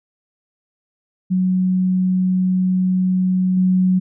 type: tone with level steps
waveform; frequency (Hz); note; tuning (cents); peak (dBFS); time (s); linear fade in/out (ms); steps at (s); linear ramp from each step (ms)
sine; 184.8; F#3; -2; -14 / -12; 1.3-4; 20; 3.57; 2
effects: none